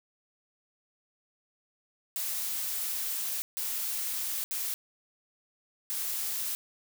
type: noise bursts at uneven times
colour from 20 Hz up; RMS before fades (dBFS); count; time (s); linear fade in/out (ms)
blue; -33; 4; 2.16-3.42 / 3.57-4.44 / 4.51-4.74 / 5.9-6.55; 0
effects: none